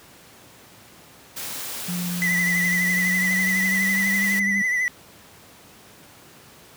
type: noise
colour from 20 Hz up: white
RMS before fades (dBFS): -32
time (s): 1.36-4.4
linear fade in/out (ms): 10
type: tone with pitch glide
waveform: sine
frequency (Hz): 176.8 to 198.45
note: F3 to G3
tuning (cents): +22 to +22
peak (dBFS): -25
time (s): 1.88-4.62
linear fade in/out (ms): 5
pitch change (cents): +200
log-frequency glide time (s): 2.62-4.27
type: tone with vibrato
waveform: triangle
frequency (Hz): 1989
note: B6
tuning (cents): +12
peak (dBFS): -18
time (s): 2.22-4.88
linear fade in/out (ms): 0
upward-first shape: triangle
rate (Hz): 12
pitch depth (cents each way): 54
effects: pink hiss -48 dBFS RMS until 6.76 s + high-pass 100 Hz 12 dB/octave